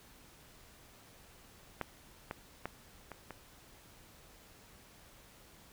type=clicks; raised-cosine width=0.5 ms; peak=-20 / -23 / -22 / -29 / -29 dBFS; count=5; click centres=1.813 / 2.311 / 2.656 / 3.117 / 3.307 s; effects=pink hiss -59 dBFS RMS until 5.72 s